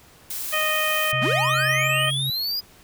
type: noise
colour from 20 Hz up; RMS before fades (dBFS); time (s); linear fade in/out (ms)
blue; -30; 0.3-1.12; 5
type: harmonic tone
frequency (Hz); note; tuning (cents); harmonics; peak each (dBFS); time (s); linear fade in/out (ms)
620; D#5; -6; 1 / 2 / 3 / 4 / 5; -28 / -27 / -26 / -26 / -29; 0.52-2.11; 20
type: tone with pitch glide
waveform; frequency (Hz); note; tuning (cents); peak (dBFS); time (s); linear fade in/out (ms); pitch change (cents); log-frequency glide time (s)
sine; 130.81 to 135.89; C3 to C#3; 0 to -34; -26; 1.13-2.3; 0; +66; 1.33-2.1
type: linear sweep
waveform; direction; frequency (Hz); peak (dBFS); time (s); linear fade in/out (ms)
square; up; 155.56 to 4978; -24; 1.21-2.61; 20
effects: pink hiss -51 dBFS RMS until 2.83 s